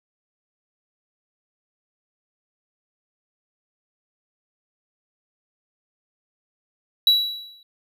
triangle tone with exponential decay, 3914 Hz, B7, 16 cents flat, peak -9 dBFS, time 7.07-7.63 s, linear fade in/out 2 ms, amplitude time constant 120 ms, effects none

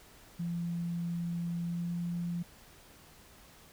sine tone with pitch glide, 171.1 to 172.69 Hz, F3 to F3, -35 to -19 cents, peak -32 dBFS, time 0.39-2.43 s, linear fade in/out 10 ms, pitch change +16 cents, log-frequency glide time 1.65-1.88 s, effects pink hiss -57 dBFS RMS until 3.72 s

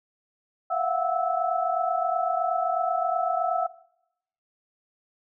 sine tone cluster, 673 / 716 / 744 / 1310 Hz, E5 / F5 / F#5 / E6, +36 / +43 / +9 / -11 cents, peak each -29 dBFS, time 0.7-3.67 s, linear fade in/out 10 ms, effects noise-tail reverb RT60 0.8 s tail -20 dB re dry

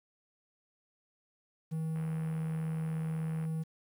triangle tone, 160 Hz, D#3, 49 cents sharp, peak -30 dBFS, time 1.71-3.64 s, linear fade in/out 20 ms
click train, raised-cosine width 0.5 ms, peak -36 dBFS, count 115, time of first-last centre 1.96-3.452 s, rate 76.4 Hz
effects 10-bit

